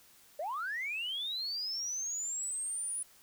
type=linear sweep; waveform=sine; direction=up; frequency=555 to 9900 Hz; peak=-33 dBFS; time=0.39-3.03 s; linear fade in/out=5 ms; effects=tanh soft clip ceiling -30 dBFS + white hiss -61 dBFS RMS until 3.22 s